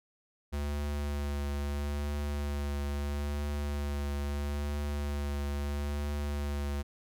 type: tone with vibrato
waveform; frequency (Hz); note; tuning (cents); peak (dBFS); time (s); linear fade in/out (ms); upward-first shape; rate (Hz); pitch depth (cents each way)
square; 72.2; D2; -29; -32; 0.52-6.83; 20; triangle; 0.76; 20
effects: none